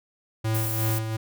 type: tone with tremolo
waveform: square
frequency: 110.7 Hz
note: A2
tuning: 11 cents sharp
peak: -23 dBFS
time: 0.44-1.17 s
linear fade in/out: 10 ms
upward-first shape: sine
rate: 2.8 Hz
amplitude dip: 50%
type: noise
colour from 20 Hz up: violet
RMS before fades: -31 dBFS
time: 0.54-0.99 s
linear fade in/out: 10 ms
effects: none